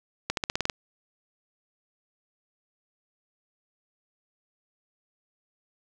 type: accelerating click train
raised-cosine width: 0.2 ms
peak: -9 dBFS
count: 8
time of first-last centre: 0.3-0.698 s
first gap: 72 ms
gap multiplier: 0.92
effects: none